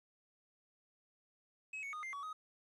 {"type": "tone with pitch steps", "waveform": "triangle", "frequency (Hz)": [2562, 2221, 1233, 2098, 1130, 1257], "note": ["E7", "C#7", "D#6", "C7", "C#6", "D#6"], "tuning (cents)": [-50, 3, -16, 4, 33, 17], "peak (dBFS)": -40, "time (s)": [1.73, 2.33], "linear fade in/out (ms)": 5, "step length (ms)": 100, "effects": ["resampled to 24000 Hz", "12-bit"]}